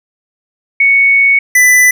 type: tone pair in turn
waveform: sine / square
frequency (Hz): 2221 / 1993.5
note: C#7 / B6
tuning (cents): +3 / +16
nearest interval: major second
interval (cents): 187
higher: first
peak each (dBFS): -5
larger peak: neither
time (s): 0.8-1.39 / 1.55-1.91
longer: first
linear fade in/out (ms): 5
effects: none